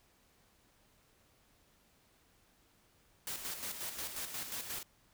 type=noise with tremolo; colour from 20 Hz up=white; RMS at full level=-40 dBFS; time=3.27-4.83 s; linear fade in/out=2 ms; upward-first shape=square; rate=5.6 Hz; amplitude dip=50%; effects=pink hiss -69 dBFS RMS until 5.13 s